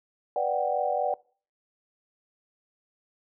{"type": "chord", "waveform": "sine", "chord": "G major seventh", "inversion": "first", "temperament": "equal", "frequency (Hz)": [493.9, 587.3, 740, 784], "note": ["B4", "D5", "F#5", "G5"], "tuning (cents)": [0, 0, 0, 0], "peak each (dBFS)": [-32, -28, -28, -31], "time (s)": [0.36, 1.14], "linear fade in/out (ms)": 2, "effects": ["noise-tail reverb RT60 0.4 s tail -22 dB re dry"]}